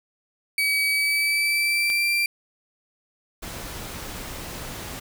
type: tone with pitch glide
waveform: 35% pulse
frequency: 2278 to 2361 Hz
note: C#7 to D7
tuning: +47 to +9 cents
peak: -18 dBFS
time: 0.58-2.26 s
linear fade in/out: 2 ms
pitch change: +62 cents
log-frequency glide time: 0.9-2.09 s
type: click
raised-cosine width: 0.2 ms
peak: -17 dBFS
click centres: 1.901 s
type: noise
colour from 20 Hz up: pink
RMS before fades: -35 dBFS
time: 3.42-5 s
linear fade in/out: 10 ms
effects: none